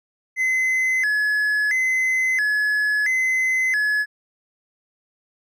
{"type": "tone with vibrato", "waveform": "triangle", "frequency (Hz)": 1864.7, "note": "A#6", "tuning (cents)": 0, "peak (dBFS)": -16, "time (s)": [0.36, 4.06], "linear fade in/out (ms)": 50, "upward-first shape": "square", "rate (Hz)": 0.74, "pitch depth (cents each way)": 160, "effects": []}